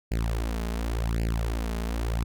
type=tone with flanger; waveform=sawtooth; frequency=56.5 Hz; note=A1; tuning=47 cents sharp; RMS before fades=-28 dBFS; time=0.11-2.24 s; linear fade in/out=10 ms; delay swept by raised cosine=0.41 to 4.81 ms; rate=0.9 Hz; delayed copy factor=+1; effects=none